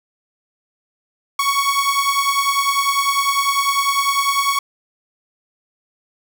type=beating tone pair; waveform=sawtooth; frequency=1108.7 / 1118.7 Hz; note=C#6 / C#6; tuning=0 / +15 cents; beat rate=10 Hz; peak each=-15 dBFS; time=1.39-4.59 s; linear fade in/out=5 ms; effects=none